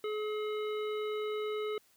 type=harmonic tone; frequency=425.4 Hz; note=G#4; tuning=42 cents sharp; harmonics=1 / 3 / 5 / 7 / 9; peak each=-33 / -43 / -47 / -50 / -52 dBFS; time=0.04-1.78 s; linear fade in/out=2 ms; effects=white hiss -67 dBFS RMS until 1.96 s